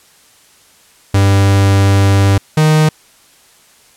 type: tone pair in turn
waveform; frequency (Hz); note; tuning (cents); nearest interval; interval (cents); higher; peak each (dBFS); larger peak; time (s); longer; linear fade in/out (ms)
45% pulse; 98.6 / 154.85; G2 / D#3; +11 / -8; minor sixth; 781; second; -7; neither; 1.14-2.38 / 2.57-2.89; first; 5
effects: white hiss -47 dBFS RMS until 3.96 s + low-pass 11000 Hz 12 dB/octave